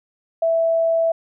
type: tone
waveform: sine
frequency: 659.3 Hz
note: E5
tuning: in tune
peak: -15 dBFS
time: 0.42-1.12 s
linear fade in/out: 5 ms
effects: none